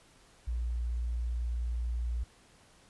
sine tone, 59.2 Hz, A#1, 27 cents sharp, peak -30 dBFS, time 0.47-2.24 s, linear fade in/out 10 ms, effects pink hiss -61 dBFS RMS until 2.89 s + resampled to 24000 Hz

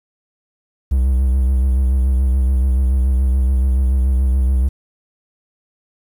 triangle tone with vibrato, 64.8 Hz, C2, 16 cents flat, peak -10 dBFS, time 0.91-4.69 s, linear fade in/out 10 ms, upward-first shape sine, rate 7 Hz, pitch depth 61 cents each way, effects 8-bit

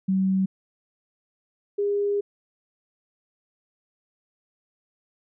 sine tone pair in turn, 190.4 / 406.5 Hz, F#3 / G#4, +50 / -37 cents, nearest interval octave + minor second, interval 1313 cents, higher second, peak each -19 / -21 dBFS, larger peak first, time 0.08-0.46 / 1.78-2.21 s, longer second, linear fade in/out 10 ms, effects none

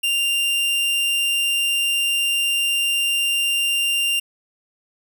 45% pulse tone, 2788 Hz, F7, 4 cents flat, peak -18 dBFS, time 0.03-4.2 s, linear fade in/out 10 ms, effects none

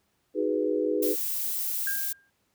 sine chord, G# minor seventh, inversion second, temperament equal, 311.1 / 370 / 415.3 / 493.9 Hz, D#4 / F#4 / G#4 / B4, 0 / 0 / 0 / 0 cents, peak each -29 / -32 / -28 / -29 dBFS, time 0.34-1.16 s, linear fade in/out 50 ms
violet noise, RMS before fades -30 dBFS, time 1.02-2.13 s, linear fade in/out 10 ms
sine tone with exponential decay, 1605 Hz, G6, 40 cents sharp, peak -27 dBFS, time 1.87-2.3 s, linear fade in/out 2 ms, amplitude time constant 92 ms
effects pink hiss -72 dBFS RMS until 2.54 s + high-pass 60 Hz 12 dB/octave

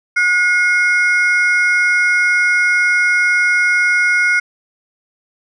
triangle ring-modulated tone, 1800 Hz, A6, 39 cents sharp, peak -6 dBFS, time 0.16-4.4 s, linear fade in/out 10 ms, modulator 351 Hz, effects resampled to 24000 Hz

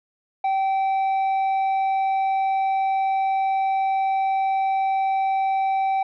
sine tone with tanh clipping, 773 Hz, G5, 24 cents flat, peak -20 dBFS, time 0.44-6.03 s, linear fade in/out 5 ms, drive 5 dB, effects none

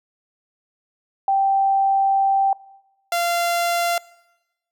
sine / sawtooth tone pair in turn, 782 / 690.1 Hz, G5 / F5, -4 / -21 cents, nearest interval major second, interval 217 cents, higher first, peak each -15 dBFS, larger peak neither, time 1.28-2.53 / 3.12-3.98 s, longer first, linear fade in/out 2 ms, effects noise-tail reverb RT60 1.0 s tail -22 dB re dry

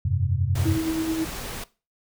sine chord, F suspended second, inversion none, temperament equal, 87.31 / 98 / 130.81 Hz, F2 / G2 / C3, 0 / 0 / 0 cents, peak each -25 / -24 / -26 dBFS, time 0.05-0.78 s, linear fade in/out 5 ms
pink noise, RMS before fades -34 dBFS, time 0.55-1.64 s, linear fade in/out 5 ms
sine tone with tremolo, 321.9 Hz, E4, 41 cents flat, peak -21 dBFS, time 0.65-1.25 s, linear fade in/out 10 ms, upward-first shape sine, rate 9.3 Hz, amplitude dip 45%
effects noise-tail reverb RT60 0.3 s tail -19 dB re dry

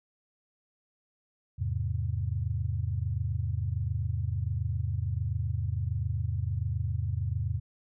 sine chord, E augmented, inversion none, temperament equal, 82.41 / 103.83 / 130.81 Hz, E2 / G#2 / B#2, 0 / 0 / 0 cents, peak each -32 / -31 / -34 dBFS, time 1.58-7.6 s, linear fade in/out 20 ms, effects none

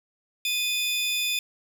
35% pulse tone pair together, 2489 / 3520 Hz, D#7 / A7, 0 / 0 cents, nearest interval tritone, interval 600 cents, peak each -25 dBFS, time 0.45-1.39 s, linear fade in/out 2 ms, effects none

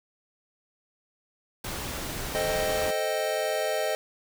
pink noise, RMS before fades -34 dBFS, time 1.64-2.91 s, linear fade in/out 5 ms
square chord, A half-diminished seventh, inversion none, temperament equal, 440 / 523.3 / 622.3 / 784 Hz, A4 / C5 / Eb5 / G5, 0 / 0 / 0 / 0 cents, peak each -34 / -33 / -29 / -35 dBFS, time 2.35-3.95 s, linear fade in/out 0 ms
effects none

